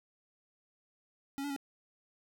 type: tone with pitch steps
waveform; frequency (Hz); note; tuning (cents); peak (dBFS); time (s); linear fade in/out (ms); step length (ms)
square; 276.5 / 286.7 / 277; C#4 / D4 / C#4; -4 / -42 / -1; -36; 1.38-1.563; 0; 61
effects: none